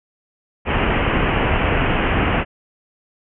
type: low-pass noise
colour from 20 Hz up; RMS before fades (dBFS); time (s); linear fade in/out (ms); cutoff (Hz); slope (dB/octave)
pink; -18; 0.65-2.45; 50; 3000; 96
effects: none